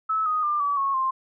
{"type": "tone with pitch steps", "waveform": "sine", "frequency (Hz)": [1300, 1246.3, 1194.9, 1145.5, 1098.2, 1052.9], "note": ["E6", "D#6", "D6", "D6", "C#6", "C6"], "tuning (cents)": [-24, 2, 30, -44, -17, 11], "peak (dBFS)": -21, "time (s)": [0.09, 1.11], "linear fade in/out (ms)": 10, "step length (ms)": 170, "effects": []}